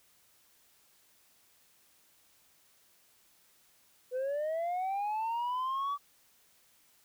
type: linear sweep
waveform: sine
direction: up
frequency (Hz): 493.9 to 1155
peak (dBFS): -28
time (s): 4.11-5.98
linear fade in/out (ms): 50
effects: tanh soft clip ceiling -30 dBFS + white hiss -66 dBFS RMS until 7.04 s